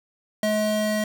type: tone pair together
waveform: square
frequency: 213.2 / 639 Hz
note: G#3 / D#5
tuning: +46 / +46 cents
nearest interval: octave + perfect fifth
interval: 1900 cents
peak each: -25 dBFS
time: 0.43-1.04 s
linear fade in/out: 2 ms
effects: none